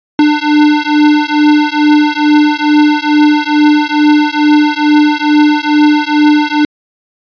square beating tone pair, 297.7 / 300 Hz, D4 / D4, +24 / +37 cents, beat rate 2.3 Hz, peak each -10 dBFS, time 0.19-6.65 s, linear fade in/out 2 ms, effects resampled to 11025 Hz

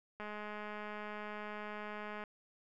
click train, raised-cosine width 0.5 ms, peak -30 dBFS, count 429, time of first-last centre 0.2-2.238 s, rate 210 Hz, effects none

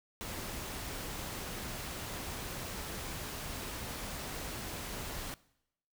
pink noise, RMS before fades -41 dBFS, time 0.21-5.34 s, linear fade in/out 0 ms, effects noise-tail reverb RT60 0.8 s tail -21 dB re dry

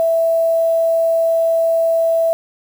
sine tone with quantisation, 659.3 Hz, E5, in tune, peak -12 dBFS, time 0-2.33 s, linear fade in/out 0 ms, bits 6, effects none

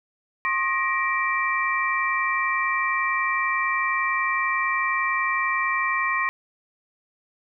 sine tone cluster, 1071 / 1222 / 1884 / 2339 Hz, C6 / D#6 / A#6 / D7, +40 / -32 / +18 / -8 cents, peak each -25 / -33 / -25 / -27 dBFS, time 0.45-6.29 s, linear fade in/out 0 ms, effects none

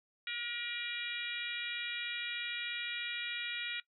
harmonic tone, 476.9 Hz, A#4, 39 cents sharp, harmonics 3 / 4 / 5 / 6 / 7 / 8, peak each -44 / -44 / -41 / -46 / -45 / -45 dBFS, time 0.27-3.8 s, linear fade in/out 2 ms, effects noise-tail reverb RT60 0.1 s tail -19 dB re dry

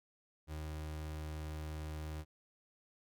35% pulse tone, 77.2 Hz, D#2, 13 cents flat, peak -39 dBFS, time 0.47-2.25 s, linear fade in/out 50 ms, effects none

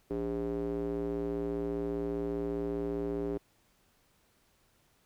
square tone with band-pass filter, 57.5 Hz, A#1, 23 cents flat, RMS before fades -34 dBFS, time 0.1-3.38 s, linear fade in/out 10 ms, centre 370 Hz, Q 4, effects pink hiss -69 dBFS RMS until 5.05 s

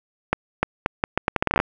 accelerating click train, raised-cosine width 0.5 ms, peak -3 dBFS, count 15, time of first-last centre 0.33-1.601 s, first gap 300 ms, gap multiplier 0.77, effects none

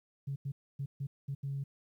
sine tone bursts at uneven times, 138.59 Hz, C#3, in tune, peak -33 dBFS, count 6, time 0.27-0.36 / 0.45-0.52 / 0.79-0.86 / 1-1.07 / 1.28-1.35 / 1.43-1.64 s, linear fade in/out 10 ms, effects tanh soft clip ceiling -29 dBFS + 12-bit

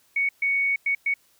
sine tone bursts at uneven times, 2227 Hz, C#7, 7 cents sharp, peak -20 dBFS, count 4, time 0.16-0.29 / 0.42-0.76 / 0.86-0.95 / 1.06-1.14 s, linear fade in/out 5 ms, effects white hiss -62 dBFS RMS until 1.39 s

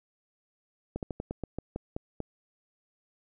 slowing click train, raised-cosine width 2 ms, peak -20 dBFS, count 10, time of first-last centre 0.96-2.203 s, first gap 68 ms, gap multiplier 1.17, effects none

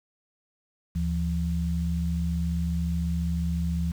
sine tone pair together, 75.73 / 170 Hz, D#2 / F3, -46 / -46 cents, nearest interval octave + major second, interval 1400 cents, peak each -27 dBFS, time 0.95-3.92 s, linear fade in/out 10 ms, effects 8-bit

